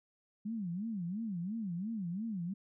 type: tone with vibrato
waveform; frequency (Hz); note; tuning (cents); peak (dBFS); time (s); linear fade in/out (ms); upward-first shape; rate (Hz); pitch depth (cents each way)
sine; 197.3; G3; +11; -35; 0.45-2.54; 10; sine; 2.9; 270
effects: none